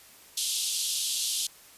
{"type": "band-pass noise", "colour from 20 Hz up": "pink", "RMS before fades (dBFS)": -30, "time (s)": [0.37, 1.47], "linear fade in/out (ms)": 5, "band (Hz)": [3100, 12000], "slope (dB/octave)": 48, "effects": ["white hiss -53 dBFS RMS until 1.77 s", "resampled to 32000 Hz"]}